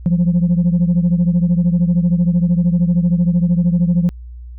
sine beating tone pair, 171.4 / 184.4 Hz, F3 / F#3, -32 / -6 cents, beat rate 13 Hz, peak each -11 / -15 dBFS, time 0.06-4.09 s, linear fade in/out 0 ms, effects tanh soft clip ceiling -8 dBFS + added 60 Hz sine -30 dBFS peak until 4.58 s

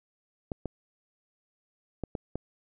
clicks, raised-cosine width 2 ms, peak -19 dBFS, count 5, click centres 0.518 / 0.657 / 2.037 / 2.152 / 2.356 s, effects none

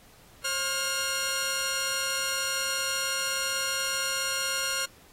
10% pulse tone pair together, 537 / 1413.1 Hz, C5 / F6, +45 / +20 cents, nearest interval octave + perfect fourth, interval 1675 cents, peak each -25 / -20 dBFS, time 0.44-4.86 s, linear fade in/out 10 ms, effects pink hiss -56 dBFS RMS until 5.12 s + AAC 48 kbps

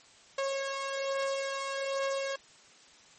sawtooth beating tone pair, 545 / 546.2 Hz, C#5 / C#5, -29 / -26 cents, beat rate 1.2 Hz, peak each -34 / -28 dBFS, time 0.38-2.36 s, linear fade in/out 5 ms, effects white hiss -57 dBFS RMS until 3.18 s + MP3 32 kbps

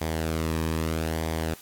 sawtooth tone with flanger, 80.3 Hz, E2, 45 cents flat, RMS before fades -28 dBFS, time 0.01-1.54 s, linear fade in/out 5 ms, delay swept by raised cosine 0.72 to 1.44 ms, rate 0.79 Hz, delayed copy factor -0.5, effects white hiss -49 dBFS RMS until 1.61 s + AAC 64 kbps

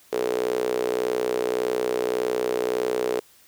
sawtooth tone with high-pass filter, 61.74 Hz, B1, in tune, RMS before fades -25 dBFS, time 0.12-3.2 s, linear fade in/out 10 ms, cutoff 430 Hz, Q 6.8, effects white hiss -55 dBFS RMS until 3.47 s

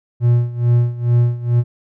triangle tone with tremolo, 120 Hz, B2, 49 cents flat, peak -7 dBFS, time 0.2-1.64 s, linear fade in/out 50 ms, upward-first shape sine, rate 2.3 Hz, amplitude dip 85%, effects none

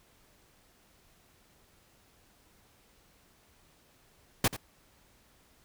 pink noise with echo, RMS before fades -24 dBFS, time 4.44-4.48 s, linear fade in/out 5 ms, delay 86 ms, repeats 1, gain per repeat -14 dB, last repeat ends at 4.566 s, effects pink hiss -64 dBFS RMS until 5.64 s

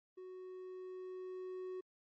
triangle tone with level ramp, 370 Hz, F#4, in tune, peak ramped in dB -46 to -39 dBFS, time 0.17-1.81 s, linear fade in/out 10 ms, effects MP3 32 kbps

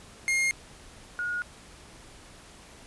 45% pulse / sine tone pair in turn, 2133 / 1442.1 Hz, C7 / F#6, +33 / -45 cents, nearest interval perfect fifth, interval 678 cents, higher first, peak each -23 / -28 dBFS, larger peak first, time 0.28-0.51 / 1.19-1.42 s, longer neither, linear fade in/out 0 ms, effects pink hiss -50 dBFS RMS until 2.86 s + resampled to 24000 Hz

